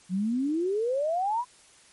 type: exponential sweep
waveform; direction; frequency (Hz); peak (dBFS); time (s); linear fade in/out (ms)
sine; up; 176 to 1014; -24; 0.09-1.45; 50
effects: white hiss -56 dBFS RMS until 1.92 s + MP3 48 kbps